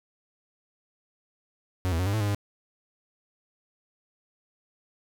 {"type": "tone with pitch steps", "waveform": "45% pulse", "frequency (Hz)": [92.2, 81.9, 91.5, 100.1, 109.3, 102.8, 101.7], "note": ["F#2", "E2", "F#2", "G2", "A2", "G#2", "G#2"], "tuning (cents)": [-6, -11, -19, 37, -11, -17, -36], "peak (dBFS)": -24, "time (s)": [1.85, 2.347], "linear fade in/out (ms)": 0, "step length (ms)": 71, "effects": []}